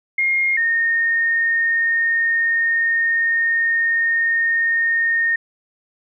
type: tone pair in turn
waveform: sine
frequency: 2134 / 1839.3 Hz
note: C7 / A#6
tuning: +34 / -24 cents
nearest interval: minor third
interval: 258 cents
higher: first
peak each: -15 dBFS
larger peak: neither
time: 0.18-0.57 / 0.57-5.36 s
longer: second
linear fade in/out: 5 ms
effects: none